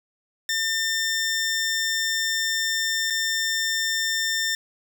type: tone with dropouts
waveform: 15% pulse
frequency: 1800 Hz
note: A6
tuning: 39 cents sharp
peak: -16 dBFS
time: 0.49-4.55 s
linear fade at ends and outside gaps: 2 ms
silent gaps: 3.101-3.105 s
effects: none